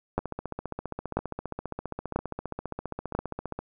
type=two click trains; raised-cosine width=1 ms; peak=-11 / -19 dBFS; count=4 / 52; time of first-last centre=0.18-3.15 / 0.19-3.59 s; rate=1.01 / 15 Hz; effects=none